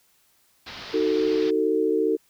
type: low-pass noise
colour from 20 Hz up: white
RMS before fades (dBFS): -39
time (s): 0.66-1.51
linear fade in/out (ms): 10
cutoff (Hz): 5000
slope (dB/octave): 48
type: chord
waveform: sine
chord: D# diminished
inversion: none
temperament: just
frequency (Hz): 311.1 / 373.4 / 448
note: D#4 / F#4 / A4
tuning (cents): 0 / +16 / +31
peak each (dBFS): -25 / -25 / -22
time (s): 0.93-2.17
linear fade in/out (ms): 20
effects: white hiss -63 dBFS RMS until 2.29 s